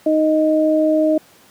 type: tone pair together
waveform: sine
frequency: 311.1 / 622.6 Hz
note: D#4 / D#5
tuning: 0 / +1 cents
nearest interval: octave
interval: 1201 cents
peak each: -15 dBFS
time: 0.06-1.18 s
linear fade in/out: 5 ms
effects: pink hiss -49 dBFS RMS until 1.5 s + high-pass 150 Hz 12 dB/octave